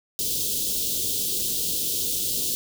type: band-stop noise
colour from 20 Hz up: white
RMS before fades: -26 dBFS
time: 0.19-2.55 s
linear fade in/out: 0 ms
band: 510 to 3100 Hz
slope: 48 dB/octave
effects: none